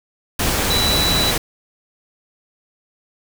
sine tone in noise, 3951 Hz, B7, in tune, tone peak -18 dBFS, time 0.7-1.31 s, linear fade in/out 5 ms, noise pink, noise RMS -19 dBFS, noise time 0.39-1.38 s, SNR -2 dB, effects none

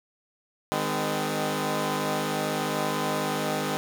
10% pulse tone cluster, 153.8 / 204.1 / 254.9 Hz, D#3 / G#3 / C4, -20 / -30 / -45 cents, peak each -22 dBFS, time 0.72-3.77 s, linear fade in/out 0 ms, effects none

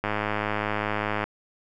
click train, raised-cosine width 0.5 ms, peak -11 dBFS, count 127, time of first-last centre 0.04-1.24 s, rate 105 Hz, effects none

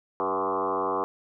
sine tone with frequency modulation, 760 Hz, F#5, 46 cents sharp, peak -24 dBFS, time 0.2-1.04 s, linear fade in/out 0 ms, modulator 92.8 Hz, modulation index 4.7, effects none

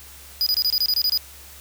square tone bursts, 4935 Hz, D#8, 15 cents flat, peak -18 dBFS, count 10, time 0.41-1.175 s, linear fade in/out 0 ms, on 54 ms, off 25 ms, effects added 69 Hz sine -47 dBFS peak until 1.6 s + white hiss -44 dBFS RMS until 1.6 s

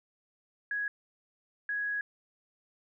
sine tone bursts at uneven times, 1665 Hz, G#6, 4 cents sharp, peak -30 dBFS, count 2, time 0.71-0.88 / 1.69-2.01 s, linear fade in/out 2 ms, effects none

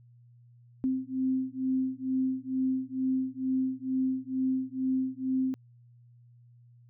sine beating tone pair, 259.7 / 261.9 Hz, C4 / C4, -13 / +2 cents, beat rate 2.2 Hz, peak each -30 / -30 dBFS, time 0.84-5.54 s, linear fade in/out 0 ms, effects added 120 Hz sine -54 dBFS peak until 6.89 s

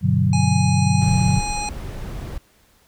sine chord, G major seventh, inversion none, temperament equal, 98 / 123.47 / 146.83 / 185 Hz, G2 / B2 / D3 / F#3, 0 / 0 / 0 / 0 cents, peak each -20 dBFS, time 0.01-1.42 s, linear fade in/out 50 ms
harmonic tone, 830.6 Hz, G#5, in tune, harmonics 1 / 3 / 5 / 7 / 9 / 10, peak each -26 / -31 / -33 / -34 / -36 / -36 dBFS, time 0.33-1.69 s, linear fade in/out 2 ms
brown noise, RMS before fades -29 dBFS, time 1.01-2.38 s, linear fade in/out 5 ms
effects pink hiss -57 dBFS RMS until 2.87 s

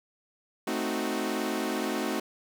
sawtooth chord, A diminished seventh, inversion none, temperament equal, 220 / 261.6 / 311.1 / 370 Hz, A3 / C4 / Eb4 / Gb4, 0 / 0 / 0 / 0 cents, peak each -30 dBFS, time 0.67-2.2 s, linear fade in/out 5 ms, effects none

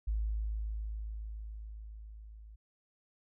sine tone with level ramp, 53.6 Hz, A1, 45 cents flat, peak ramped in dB -29 to -49 dBFS, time 0.07-2.56 s, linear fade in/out 10 ms, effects none

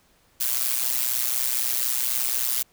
blue noise with amplitude modulation, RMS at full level -21 dBFS, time 0.4-2.63 s, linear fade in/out 10 ms, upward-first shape sine, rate 124 Hz, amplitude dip 85%, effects pink hiss -61 dBFS RMS until 2.72 s

